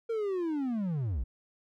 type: linear sweep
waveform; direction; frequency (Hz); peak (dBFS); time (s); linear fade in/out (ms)
triangle; down; 466.2 to 48.7; -27; 0.09-1.24; 10
effects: none